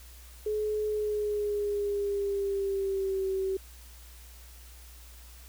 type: tone with pitch glide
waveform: sine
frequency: 425.1 to 383.1 Hz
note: G#4 to G4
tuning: +40 to -40 cents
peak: -27 dBFS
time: 0.46-3.57 s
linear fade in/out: 5 ms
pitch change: -180 cents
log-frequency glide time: 0.88-3.26 s
effects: added 60 Hz sine -48 dBFS peak until 5.48 s + white hiss -54 dBFS RMS until 5.48 s